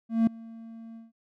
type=tone with ADSR envelope; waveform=triangle; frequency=227 Hz; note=A#3; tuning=46 cents flat; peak=-15 dBFS; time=0.09-1.12 s; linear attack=180 ms; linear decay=4 ms; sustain=-24 dB; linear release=160 ms; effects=none